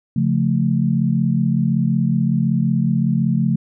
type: chord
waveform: sine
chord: Db augmented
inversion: none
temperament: equal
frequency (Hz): 138.59 / 174.61 / 220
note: Db3 / F3 / A3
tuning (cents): 0 / 0 / 0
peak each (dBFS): -19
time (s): 0.16-3.56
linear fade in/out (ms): 5
effects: none